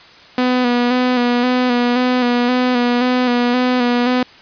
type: tone with vibrato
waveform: sawtooth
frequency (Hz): 246.9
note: B3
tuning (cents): 0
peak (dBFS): -9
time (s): 0.38-4.23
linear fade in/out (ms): 2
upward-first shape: square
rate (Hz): 1.9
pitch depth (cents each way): 30
effects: white hiss -42 dBFS RMS until 4.41 s + resampled to 11025 Hz